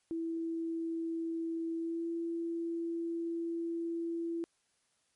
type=tone with pitch glide; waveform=sine; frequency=329.6 to 335.2 Hz; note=E4 to E4; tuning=0 to +29 cents; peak=-33 dBFS; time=0.11-4.44 s; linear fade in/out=0 ms; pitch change=+29 cents; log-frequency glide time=1.76-2.08 s; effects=white hiss -75 dBFS RMS until 5.15 s + MP3 48 kbps